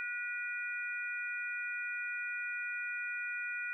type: harmonic tone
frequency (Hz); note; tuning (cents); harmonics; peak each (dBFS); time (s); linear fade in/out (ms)
485.3; B4; -30; 3 / 4 / 5; -38 / -44 / -40; 0-3.73; 0
effects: none